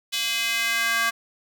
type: tone with high-pass filter sweep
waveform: square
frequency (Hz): 229.7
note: A#3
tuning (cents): -25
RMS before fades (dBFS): -24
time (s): 0.12-1.11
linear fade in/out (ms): 20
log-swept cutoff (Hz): 3200 to 1400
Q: 2.1
effects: none